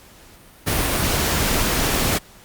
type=noise; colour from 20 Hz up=pink; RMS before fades=-20 dBFS; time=0.66-2.19 s; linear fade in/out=20 ms; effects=pink hiss -47 dBFS RMS until 2.44 s + Opus 48 kbps